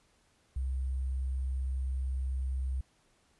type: tone with sample-and-hold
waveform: sine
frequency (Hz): 65.41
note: C2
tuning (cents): 0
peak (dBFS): -30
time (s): 0.56-2.81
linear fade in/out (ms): 5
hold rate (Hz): 8820
effects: pink hiss -69 dBFS RMS until 3.39 s + resampled to 24000 Hz